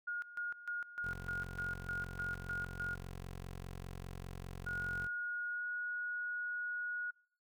sine tone with tremolo, 1431 Hz, F6, 42 cents sharp, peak -36 dBFS, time 0.07-2.95 s, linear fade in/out 10 ms, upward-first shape square, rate 3.3 Hz, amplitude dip 80%
15% pulse tone, 45 Hz, F#1, 47 cents flat, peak -38 dBFS, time 1.02-5.09 s, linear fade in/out 50 ms
sine tone with pitch glide, 1441 to 1451.9 Hz, F#6 to F#6, -46 to -33 cents, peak -37 dBFS, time 4.66-7.11 s, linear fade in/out 10 ms, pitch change +13 cents, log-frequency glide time 5.49-5.65 s
effects noise-tail reverb RT60 0.6 s tail -25 dB re dry

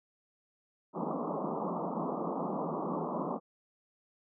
pink band-pass noise, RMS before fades -35 dBFS, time 0.93-3.4 s, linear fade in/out 50 ms, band 160 to 1200 Hz, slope 96 dB/octave, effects none

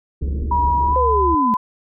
pink low-pass noise, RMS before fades -29 dBFS, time 0.21-0.95 s, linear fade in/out 5 ms, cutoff 440 Hz, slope 48 dB/octave
sine tone with vibrato, 70.1 Hz, C#2, 20 cents sharp, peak -20 dBFS, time 0.22-1.35 s, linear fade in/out 5 ms, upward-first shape sine, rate 17 Hz, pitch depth 48 cents each way
sine tone with pitch glide, 964 to 1008.4 Hz, B5 to B5, -42 to +36 cents, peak -15 dBFS, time 0.51-1.57 s, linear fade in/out 5 ms, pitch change +78 cents, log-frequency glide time 0.86-0.98 s
sine linear sweep, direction down, 523 to 210.2 Hz, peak -18 dBFS, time 0.96-1.54 s, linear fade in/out 0 ms
effects none

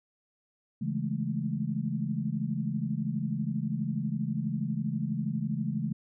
sine chord, A major seventh, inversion first, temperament equal, 138.59 / 164.81 / 207.7 / 220 Hz, C#3 / E3 / G#3 / A3, 0 / 0 / 0 / 0 cents, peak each -34 dBFS, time 0.81-5.93 s, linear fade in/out 10 ms, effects none

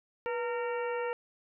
harmonic tone with a mistuned harmonic, 459.8 Hz, A#4, 24 cents flat, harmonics 1 / 2 / 3 / 4 / 5 / 6, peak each -32 / -38 / -42 / -44 / -46 / -48 dBFS, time 0.26-1.13 s, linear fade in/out 0 ms, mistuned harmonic 1, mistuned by +91 cents, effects none

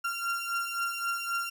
35% pulse beating tone pair, 1380 / 1383.8 Hz, F6 / F6, -21 / -16 cents, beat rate 3.8 Hz, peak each -30 / -33 dBFS, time 0.04-1.5 s, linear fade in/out 10 ms, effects none

